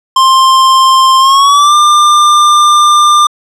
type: tone with pitch glide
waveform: square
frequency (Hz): 1053 to 1195.7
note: C6 to D6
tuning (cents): +11 to +31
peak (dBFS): -4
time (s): 0.16-3.27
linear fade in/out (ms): 5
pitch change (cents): +220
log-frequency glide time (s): 1.19-1.75
effects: low-pass 8000 Hz 12 dB/octave